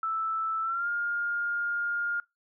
sine tone with pitch glide, 1318.5 to 1413.1 Hz, E6 to F6, 0 to +20 cents, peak -27 dBFS, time 0.03-2.2 s, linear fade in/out 2 ms, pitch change +120 cents, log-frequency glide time 0.62-0.88 s, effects noise-tail reverb RT60 0.2 s tail -22 dB re dry

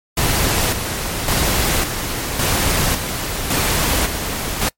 pink noise with tremolo, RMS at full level -17 dBFS, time 0.17-4.69 s, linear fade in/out 5 ms, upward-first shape square, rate 0.9 Hz, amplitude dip 50%, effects noise-tail reverb RT60 0.1 s tail -24 dB re dry + MP3 64 kbps

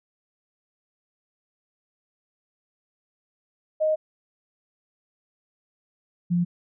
sine tone pair in turn, 622.3 / 174.63 Hz, D#5 / F3, 0 / 0 cents, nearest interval octave + minor seventh, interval 2200 cents, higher first, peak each -19 dBFS, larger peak neither, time 3.8-3.96 / 6.3-6.45 s, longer first, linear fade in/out 20 ms, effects none

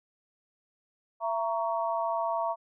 sine chord, A# diminished, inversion second, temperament just, 671.3 / 932.3 / 1118.8 Hz, E5 / A#5 / C#6, +31 / 0 / +16 cents, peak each -30 / -31 / -34 dBFS, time 1.2-2.56 s, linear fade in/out 50 ms, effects none

